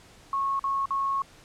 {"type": "tone with dropouts", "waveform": "sine", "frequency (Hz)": 1096, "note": "C#6", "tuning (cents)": -20, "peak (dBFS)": -24, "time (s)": [0.33, 1.22], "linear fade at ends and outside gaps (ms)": 2, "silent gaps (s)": [[0.594, 0.64], [0.857, 0.906]], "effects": ["pink hiss -53 dBFS RMS until 1.44 s", "low-pass 9000 Hz 12 dB/octave"]}